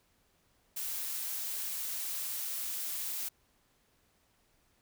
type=noise; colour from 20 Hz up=blue; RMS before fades=-37 dBFS; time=0.76-3.29 s; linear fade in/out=10 ms; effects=pink hiss -71 dBFS RMS until 4.81 s